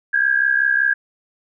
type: tone pair together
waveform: sine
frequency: 1595.9 / 1661.2 Hz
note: G6 / G#6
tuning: +31 / 0 cents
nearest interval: minor second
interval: 69 cents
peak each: -17 dBFS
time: 0.13-0.94 s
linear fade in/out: 10 ms
effects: none